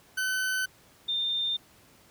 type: tone pair in turn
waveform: 40% pulse / sine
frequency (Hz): 1517 / 3612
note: F#6 / A7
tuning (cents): +43 / +45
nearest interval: octave + minor third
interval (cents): 1502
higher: second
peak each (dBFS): -26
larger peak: neither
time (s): 0.17-0.66 / 1.08-1.57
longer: neither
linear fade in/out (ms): 10
effects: pink hiss -58 dBFS RMS until 2.1 s + high-pass 60 Hz 12 dB/octave